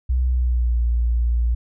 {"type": "tone with pitch glide", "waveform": "sine", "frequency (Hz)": [63, 58.78], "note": ["B1", "A#1"], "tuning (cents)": [35, 15], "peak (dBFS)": -16, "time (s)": [0.09, 1.55], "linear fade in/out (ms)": 10, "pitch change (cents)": -120, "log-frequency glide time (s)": [0.27, 0.78], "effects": []}